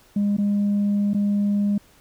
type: tone with dropouts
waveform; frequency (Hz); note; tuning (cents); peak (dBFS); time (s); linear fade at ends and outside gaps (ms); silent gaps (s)
sine; 203.7; G#3; -33; -16; 0.16-1.78; 5; 0.368-0.383 / 1.135-1.145
effects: tanh soft clip ceiling -16 dBFS + pink hiss -55 dBFS RMS until 2 s